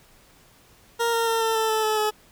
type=tone with pitch steps; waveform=20% pulse; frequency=466.2 / 460.3 / 454.5 / 448.8 / 443.1 / 437.5 / 432 / 426.5 Hz; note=A#4 / A#4 / A#4 / A4 / A4 / A4 / A4 / G#4; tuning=0 / -22 / -44 / +34 / +12 / -10 / -32 / +46 cents; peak=-16 dBFS; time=0.99-2.11 s; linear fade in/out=20 ms; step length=140 ms; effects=pink hiss -55 dBFS RMS until 2.31 s